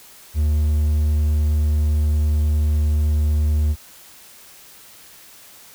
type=tone with hard clipping; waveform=triangle; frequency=75.8 Hz; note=D#2; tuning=45 cents flat; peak=-16 dBFS; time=0.34-3.76 s; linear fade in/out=50 ms; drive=6 dB; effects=white hiss -45 dBFS RMS until 5.74 s